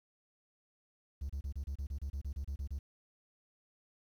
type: tone bursts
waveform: triangle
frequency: 69.3 Hz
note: C#2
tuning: in tune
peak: -33 dBFS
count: 14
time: 1.21-2.79 s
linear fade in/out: 10 ms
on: 85 ms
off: 30 ms
effects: tanh soft clip ceiling -30 dBFS + 11-bit